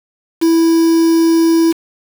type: tone with quantisation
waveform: triangle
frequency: 329.6 Hz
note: E4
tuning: in tune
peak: -6 dBFS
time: 0.41-1.73 s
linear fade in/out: 20 ms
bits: 4
effects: none